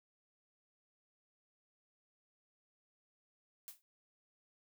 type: noise with exponential decay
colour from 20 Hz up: blue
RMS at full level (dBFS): -45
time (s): 3.68-3.82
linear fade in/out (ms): 0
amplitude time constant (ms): 30
effects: none